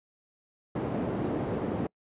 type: band-pass noise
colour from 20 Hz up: white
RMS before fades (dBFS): -31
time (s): 0.75-1.87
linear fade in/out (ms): 5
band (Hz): 120 to 390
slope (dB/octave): 12
effects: noise-tail reverb RT60 0.1 s tail -26 dB re dry + resampled to 8000 Hz